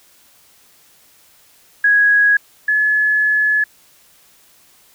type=tone pair in turn; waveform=sine; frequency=1661.2 / 1708.9 Hz; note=G#6 / G#6; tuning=0 / +49 cents; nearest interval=unison; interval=49 cents; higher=second; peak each=-9 / -12 dBFS; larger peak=first; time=1.84-2.37 / 2.68-3.64 s; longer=second; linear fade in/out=5 ms; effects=white hiss -51 dBFS RMS until 4.94 s